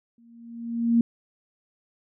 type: tone with exponential growth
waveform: sine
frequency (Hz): 233.1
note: A#3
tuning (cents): 0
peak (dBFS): -14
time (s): 0.18-1.01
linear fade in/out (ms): 2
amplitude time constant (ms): 180
effects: none